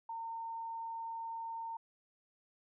sine tone, 912 Hz, A#5, 38 cents flat, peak -39 dBFS, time 0.09-1.77 s, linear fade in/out 5 ms, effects none

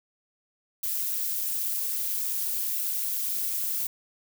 violet noise with amplitude modulation, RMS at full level -26 dBFS, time 0.83-3.87 s, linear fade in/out 5 ms, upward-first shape sine, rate 204 Hz, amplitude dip 70%, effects none

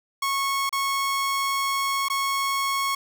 sawtooth tone with dropouts, 1099 Hz, C#6, 15 cents flat, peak -19 dBFS, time 0.22-2.95 s, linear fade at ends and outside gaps 5 ms, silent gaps 0.694-0.726 / 2.085-2.099 s, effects none

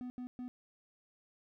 triangle tone bursts at uneven times, 249 Hz, B3, 14 cents sharp, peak -38 dBFS, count 3, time 0.01-0.1 / 0.18-0.27 / 0.39-0.48 s, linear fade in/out 0 ms, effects none

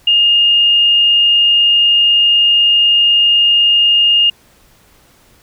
sine tone, 2834 Hz, F7, 25 cents sharp, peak -7 dBFS, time 0.07-4.3 s, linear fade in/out 5 ms, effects pink hiss -49 dBFS RMS until 5.42 s

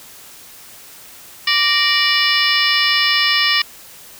harmonic tone with a mistuned harmonic, 585 Hz, D5, 7 cents flat, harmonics 2 / 3 / 4 / 5 / 6 / 7 / 8 / 9, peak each -23 / -19 / -20 / -19 / -23 / -24 / -24 / -20 dBFS, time 1.47-3.62 s, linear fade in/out 5 ms, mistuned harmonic 3, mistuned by +96 cents, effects white hiss -40 dBFS RMS until 4.19 s

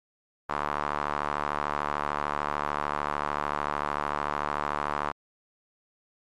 sawtooth tone with band-pass filter, 73.42 Hz, D2, in tune, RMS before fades -30 dBFS, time 0.49-5.12 s, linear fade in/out 10 ms, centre 1100 Hz, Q 2.7, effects MP3 64 kbps

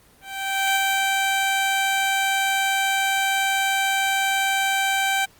15% pulse tone with ADSR envelope, 779 Hz, G5, 11 cents flat, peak -11 dBFS, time 0.21-5.26 s, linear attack 550 ms, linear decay 14 ms, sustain -2 dB, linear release 17 ms, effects pink hiss -54 dBFS RMS until 5.39 s + Opus 24 kbps

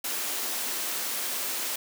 white high-pass noise, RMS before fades -31 dBFS, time 0.04-1.76 s, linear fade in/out 5 ms, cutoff 230 Hz, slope 24 dB/octave, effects none

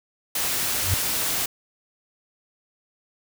white noise, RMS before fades -25 dBFS, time 0.35-1.46 s, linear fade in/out 5 ms
sine tone with exponential growth, 92.5 Hz, F#2, in tune, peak -16 dBFS, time 0.76-0.94 s, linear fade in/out 0 ms, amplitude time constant 37 ms
effects none

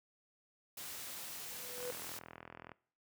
white noise, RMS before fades -46 dBFS, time 0.77-2.19 s, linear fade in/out 5 ms
triangle tone with exponential growth, 494.2 Hz, B4, 1 cent sharp, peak -35 dBFS, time 1.4-1.91 s, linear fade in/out 5 ms, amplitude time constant 110 ms
click train, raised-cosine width 0.5 ms, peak -33 dBFS, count 40, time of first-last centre 1.78-2.718 s, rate 41.6 Hz
effects noise-tail reverb RT60 0.5 s tail -22 dB re dry + high-pass 80 Hz 12 dB/octave

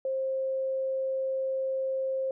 sine tone, 530 Hz, C5, 22 cents sharp, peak -27 dBFS, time 0.05-2.31 s, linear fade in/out 2 ms, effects none

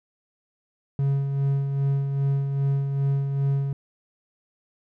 triangle tone with tremolo, 138.59 Hz, C#3, in tune, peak -17 dBFS, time 0.99-3.73 s, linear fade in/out 2 ms, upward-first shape sine, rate 2.5 Hz, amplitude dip 45%, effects none

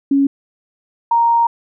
sine tone pair in turn, 277.2 / 932.4 Hz, C#4 / A#5, 0 / 0 cents, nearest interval octave + major sixth, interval 2100 cents, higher second, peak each -10 dBFS, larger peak neither, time 0.11-0.27 / 1.11-1.47 s, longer second, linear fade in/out 5 ms, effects none

